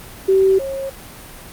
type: tone pair in turn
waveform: sine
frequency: 384.1 / 541.6 Hz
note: G4 / C#5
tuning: -35 / -40 cents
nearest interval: tritone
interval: 595 cents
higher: second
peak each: -10 / -22 dBFS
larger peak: first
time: 0.28-0.59 / 0.59-0.9 s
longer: neither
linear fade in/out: 10 ms
effects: pink hiss -37 dBFS RMS until 1.52 s + Opus 32 kbps